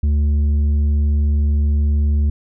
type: tone with tanh clipping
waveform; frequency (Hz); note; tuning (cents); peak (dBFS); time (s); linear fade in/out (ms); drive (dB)
sine; 73.42; D2; 0; -14; 0.03-2.3; 5; 6
effects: none